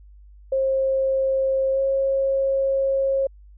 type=tone with pitch glide; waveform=sine; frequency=534 to 541.5 Hz; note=C5 to C#5; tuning=+35 to -41 cents; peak=-18 dBFS; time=0.52-3.27 s; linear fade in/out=5 ms; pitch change=+24 cents; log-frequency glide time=1.72-1.8 s; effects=added 50 Hz sine -44 dBFS peak until 3.57 s